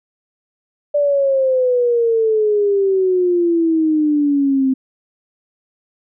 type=exponential sweep; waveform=sine; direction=down; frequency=587.3 to 260.9 Hz; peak=-12 dBFS; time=0.94-4.74 s; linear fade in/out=10 ms; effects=none